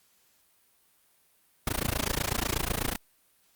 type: noise with amplitude modulation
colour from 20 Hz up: pink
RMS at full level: -26 dBFS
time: 1.67-2.96 s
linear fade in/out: 2 ms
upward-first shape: sine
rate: 28.1 Hz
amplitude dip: 100%
effects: white hiss -66 dBFS RMS until 3.55 s + Opus 48 kbps